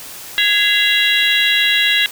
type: harmonic tone with a mistuned harmonic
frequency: 554.4 Hz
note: C#5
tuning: in tune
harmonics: 3 / 4 / 5 / 6 / 7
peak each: -18 / -18 / -18 / -18 / -18 dBFS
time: 0.38-2.06 s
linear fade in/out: 0 ms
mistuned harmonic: 4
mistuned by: -140 cents
effects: white hiss -33 dBFS RMS until 2.11 s